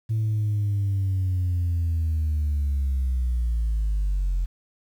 sine linear sweep, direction down, 111.4 to 42.81 Hz, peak -19 dBFS, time 0.09-4.46 s, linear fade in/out 20 ms, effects tanh soft clip ceiling -19 dBFS + 9-bit

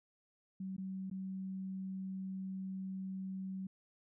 sine tone with dropouts, 190 Hz, F#3, 46 cents sharp, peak -39 dBFS, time 0.6-3.67 s, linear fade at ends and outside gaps 5 ms, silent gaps 0.766-0.78 / 1.1-1.112 s, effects none

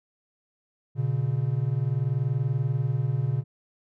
triangle tone pair together, 120 / 140.49 Hz, B2 / C#3, -49 / +24 cents, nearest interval minor third, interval 273 cents, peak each -24 dBFS, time 0.95-3.44 s, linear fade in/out 50 ms, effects none

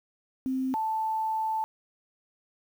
sine tone pair in turn, 261.6 / 879.9 Hz, C4 / A5, 0 / 0 cents, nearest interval octave + major sixth, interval 2100 cents, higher second, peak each -26 dBFS, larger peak neither, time 0.46-0.74 / 0.74-1.64 s, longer second, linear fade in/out 0 ms, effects 9-bit

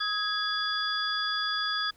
sine tone cluster, 1266 / 1654 / 3413 / 4813 Hz, D#6 / G#6 / G#7 / D8, +30 / -8 / +47 / +42 cents, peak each -33 / -32 / -32 / -33 dBFS, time 0-1.91 s, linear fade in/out 10 ms, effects pink hiss -62 dBFS RMS until 1.96 s

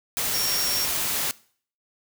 sine tone in noise, 5560 Hz, F8, 9 cents flat, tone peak -25 dBFS, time 0.34-0.85 s, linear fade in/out 0 ms, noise white, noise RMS -26 dBFS, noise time 0.17-1.31 s, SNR -2 dB, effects noise-tail reverb RT60 0.5 s tail -21 dB re dry

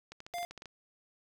clicks, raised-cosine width 0.2 ms, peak -29 dBFS, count 10, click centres 0.12 / 0.204 / 0.265 / 0.338 / 0.384 / 0.43 / 0.51 / 0.577 / 0.621 / 0.657 s
square tone, 698.5 Hz, F5, in tune, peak -36 dBFS, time 0.34-0.45 s, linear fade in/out 0 ms
effects none

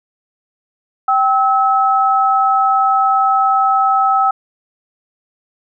sine tone pair together, 777.8 / 1295 Hz, G5 / E6, -14 / -31 cents, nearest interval major sixth, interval 883 cents, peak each -13 dBFS, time 1.08-4.31 s, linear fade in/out 5 ms, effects none

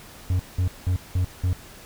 triangle tone bursts, 91 Hz, F#2, 28 cents flat, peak -17 dBFS, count 5, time 0.3-1.53 s, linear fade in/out 0 ms, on 94 ms, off 190 ms, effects pink hiss -45 dBFS RMS until 1.85 s

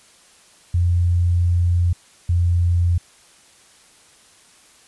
sine tone pair in turn, 87.31 / 86.92 Hz, F2 / F2, 0 / -8 cents, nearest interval unison, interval 8 cents, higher first, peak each -14 dBFS, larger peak neither, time 0.74-1.93 / 2.29-2.98 s, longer first, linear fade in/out 5 ms, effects white hiss -51 dBFS RMS until 4.87 s + resampled to 24000 Hz

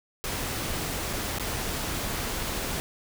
pink noise with dropouts, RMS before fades -31 dBFS, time 0.24-2.8 s, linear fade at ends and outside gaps 0 ms, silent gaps 1.13-1.133 / 1.385-1.397 s, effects none

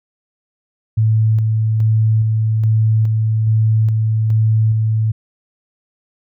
sine tone with tremolo, 110 Hz, A2, in tune, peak -10 dBFS, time 0.97-5.12 s, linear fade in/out 10 ms, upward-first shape square, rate 1.2 Hz, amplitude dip 25%, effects none

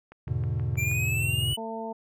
click train, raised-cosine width 0.5 ms, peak -31 dBFS, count 6, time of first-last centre 0.12-0.915 s, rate 6.29 Hz
triangle chord, E dominant seventh, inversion none, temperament equal, 82.41 / 103.83 / 123.47 / 146.83 Hz, E2 / G#2 / B2 / D3, 0 / 0 / 0 / 0 cents, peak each -31 / -29 / -27 / -32 dBFS, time 0.27-1.54 s, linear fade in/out 10 ms
square exponential sweep, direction up, 2343 to 2992 Hz, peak -28 dBFS, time 0.77-1.57 s, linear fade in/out 20 ms
harmonic tone, 224.4 Hz, A3, 34 cents sharp, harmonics 1 / 2 / 3 / 4, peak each -37 / -37 / -37 / -37 dBFS, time 1.57-1.93 s, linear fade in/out 10 ms
effects none

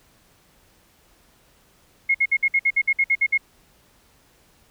sine tone bursts, 2159 Hz, C#7, 46 cents flat, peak -15 dBFS, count 12, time 2.09-3.378 s, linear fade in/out 10 ms, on 56 ms, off 56 ms, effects pink hiss -58 dBFS RMS until 4.7 s

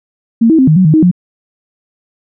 sine tone with pitch steps, 228.8 / 321.8 / 261.9 / 155.7 / 185.9 / 155.4 / 314.4 / 178.9 Hz, A#3 / E4 / C4 / D#3 / F#3 / D#3 / D#4 / F3, -32 / -42 / +2 / +2 / +8 / -2 / +18 / +42 cents, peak -4 dBFS, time 0.41-1.114 s, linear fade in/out 10 ms, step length 88 ms, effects none

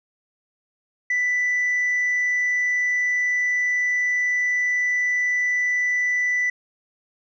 sine tone, 1982 Hz, B6, 6 cents sharp, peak -17 dBFS, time 1.1-6.5 s, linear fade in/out 5 ms, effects tanh soft clip ceiling -17 dBFS

